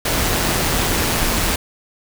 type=noise with amplitude modulation; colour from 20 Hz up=pink; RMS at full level=-17 dBFS; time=0.05-1.56 s; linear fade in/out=5 ms; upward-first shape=sine; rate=168 Hz; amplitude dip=35%; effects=none